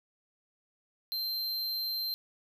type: tone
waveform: square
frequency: 4136 Hz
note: C8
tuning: 21 cents flat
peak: -32 dBFS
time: 1.12-2.14 s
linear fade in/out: 0 ms
effects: none